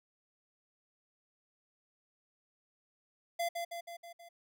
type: tone with echo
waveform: square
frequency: 684 Hz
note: F5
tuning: 36 cents flat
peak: -32 dBFS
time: 3.39-3.49 s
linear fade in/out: 10 ms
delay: 160 ms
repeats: 5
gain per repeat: -4 dB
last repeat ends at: 4.29 s
effects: none